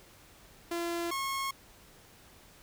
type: tone pair in turn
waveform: sawtooth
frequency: 341.4 / 1087.3 Hz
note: F4 / C#6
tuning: -39 / -34 cents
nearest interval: octave + minor sixth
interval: 2005 cents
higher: second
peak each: -28 dBFS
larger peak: neither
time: 0.71-1.11 / 1.11-1.51 s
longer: neither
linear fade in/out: 5 ms
effects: pink hiss -57 dBFS RMS until 2.62 s